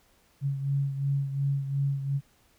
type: beating tone pair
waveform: sine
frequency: 138.59 / 141.39 Hz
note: C#3 / C#3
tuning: 0 / +35 cents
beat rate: 2.8 Hz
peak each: -26 / -33 dBFS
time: 0.41-2.21 s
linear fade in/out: 50 ms
effects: pink hiss -64 dBFS RMS until 2.58 s